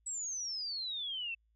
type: exponential sweep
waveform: sine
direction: down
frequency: 7902 to 2637 Hz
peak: -36 dBFS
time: 0.06-1.35 s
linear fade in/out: 10 ms
effects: added 55 Hz sine -70 dBFS peak until 1.55 s